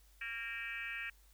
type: tone with frequency modulation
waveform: sine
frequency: 2093 Hz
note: C7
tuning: in tune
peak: -39 dBFS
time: 0.21-1.1 s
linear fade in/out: 5 ms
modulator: 239 Hz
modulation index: 2.4
effects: added 50 Hz sine -62 dBFS peak until 1.33 s + white hiss -69 dBFS RMS until 1.33 s